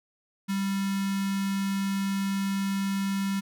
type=tone with notch filter; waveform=square; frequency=196 Hz; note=G3; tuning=in tune; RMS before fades=-28 dBFS; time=0.48-3.41 s; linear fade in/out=20 ms; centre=590 Hz; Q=1.1; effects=none